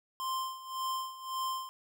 square tone with tremolo, 1046.5 Hz, C6, in tune, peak -32 dBFS, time 0.2-1.69 s, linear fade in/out 0 ms, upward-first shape sine, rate 1.8 Hz, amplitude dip 80%, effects none

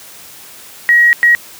sine tone bursts at uneven times, 1901 Hz, A#6, 33 cents sharp, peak -5 dBFS, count 2, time 0.89-1.13 / 1.23-1.35 s, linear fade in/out 0 ms, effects white hiss -36 dBFS RMS until 1.59 s + high-pass 80 Hz 12 dB/octave

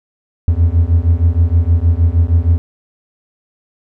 triangle beating tone pair, 81.1 / 87.5 Hz, E2 / F2, -28 / +4 cents, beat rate 6.4 Hz, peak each -10 dBFS, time 0.48-2.58 s, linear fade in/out 0 ms, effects none

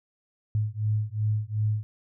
sine beating tone pair, 105.6 / 108.3 Hz, G#2 / A2, +29 / -27 cents, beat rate 2.7 Hz, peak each -27 dBFS, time 0.55-1.83 s, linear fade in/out 0 ms, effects none

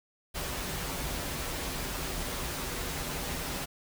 pink noise with comb filter, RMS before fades -35 dBFS, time 0.34-3.66 s, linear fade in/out 20 ms, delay 9.4 ms, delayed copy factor -0.5, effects none

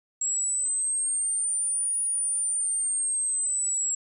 sine exponential two-way sweep, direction up then down, 7620 to 9670 to 7620 Hz, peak -24 dBFS, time 0.21-3.95 s, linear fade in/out 5 ms, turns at 2 s, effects none

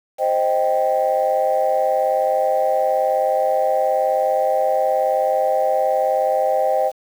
sine chord, C minor, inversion none, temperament equal, 523.3 / 622.3 / 784 Hz, C5 / Eb5 / G5, 0 / 0 / 0 cents, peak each -19 dBFS, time 0.18-6.92 s, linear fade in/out 50 ms, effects tanh soft clip ceiling -8 dBFS + 7-bit

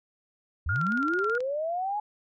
sine linear sweep, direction up, 66.8 to 850 Hz, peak -27 dBFS, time 0.66-2 s, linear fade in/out 5 ms
sine tone with vibrato, 1396.9 Hz, F6, in tune, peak -26 dBFS, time 0.69-1.38 s, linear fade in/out 2 ms, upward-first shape sine, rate 4.8 Hz, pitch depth 43 cents each way
click train, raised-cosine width 0.2 ms, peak -26 dBFS, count 13, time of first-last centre 0.76-1.405 s, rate 18.6 Hz
effects none

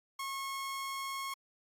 sawtooth tone, 1089 Hz, C#6, 31 cents flat, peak -33 dBFS, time 0.19-1.34 s, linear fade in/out 5 ms, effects AAC 64 kbps

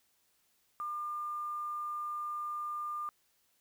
sine tone with quantisation, 1200 Hz, D6, 37 cents sharp, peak -35 dBFS, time 0.8-3.09 s, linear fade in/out 0 ms, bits 10, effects white hiss -73 dBFS RMS until 3.6 s

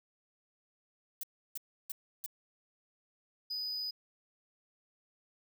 violet noise bursts, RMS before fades -39 dBFS, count 4, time 1.21-2.262 s, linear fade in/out 2 ms, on 23 ms, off 320 ms
triangle tone, 4978 Hz, D#8, in tune, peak -34 dBFS, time 3.5-3.91 s, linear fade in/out 10 ms
effects none

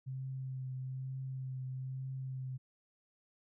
sine tone with vibrato, 131 Hz, C3, 2 cents sharp, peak -38 dBFS, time 0.06-2.58 s, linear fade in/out 20 ms, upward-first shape triangle, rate 1.1 Hz, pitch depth 21 cents each way, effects none

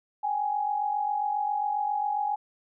sine tone pair together, 786.6 / 834 Hz, G5 / G#5, +6 / +7 cents, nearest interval minor second, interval 101 cents, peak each -32 / -26 dBFS, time 0.23-2.36 s, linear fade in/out 10 ms, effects none

